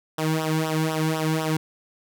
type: tone with flanger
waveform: sawtooth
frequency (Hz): 157.9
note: D#3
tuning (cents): +26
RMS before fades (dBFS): -24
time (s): 0.18-1.57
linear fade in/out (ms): 5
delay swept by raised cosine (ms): 0.44 to 1.64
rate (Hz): 4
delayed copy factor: -0.85
effects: none